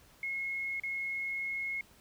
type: tone with dropouts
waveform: sine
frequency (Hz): 2167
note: C#7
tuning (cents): -40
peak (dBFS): -33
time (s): 0.23-1.81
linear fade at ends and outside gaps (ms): 2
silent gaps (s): 0.799-0.835
effects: pink hiss -61 dBFS RMS until 2 s